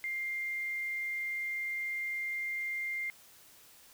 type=tone; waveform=sine; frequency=2100 Hz; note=C7; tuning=6 cents sharp; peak=-33 dBFS; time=0.04-3.1 s; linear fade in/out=0 ms; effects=white hiss -58 dBFS RMS until 3.93 s